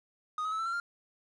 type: tone with pitch steps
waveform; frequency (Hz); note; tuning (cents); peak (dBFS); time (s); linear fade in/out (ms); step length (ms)
triangle; 1243 / 1272.1 / 1301.8 / 1332.2 / 1363.4 / 1395.2; D#6 / D#6 / E6 / E6 / F6 / F6; -2 / +38 / -22 / +18 / -42 / -2; -29; 0.38-0.8; 2; 70
effects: resampled to 22050 Hz + 10-bit